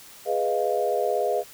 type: chord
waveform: sine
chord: F half-diminished seventh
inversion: first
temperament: equal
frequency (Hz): 415.3 / 493.9 / 622.3 / 698.5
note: Ab4 / Cb5 / Eb5 / F5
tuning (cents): 0 / 0 / 0 / 0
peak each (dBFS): -27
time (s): 0.25-1.44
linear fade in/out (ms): 50
effects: white hiss -47 dBFS RMS until 1.53 s